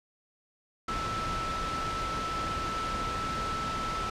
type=tone in noise; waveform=sine; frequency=1318.5 Hz; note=E6; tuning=in tune; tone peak=-32 dBFS; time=0.88-4.1 s; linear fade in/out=5 ms; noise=pink; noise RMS=-35 dBFS; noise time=0.88-4.1 s; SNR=0 dB; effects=low-pass 5000 Hz 12 dB/octave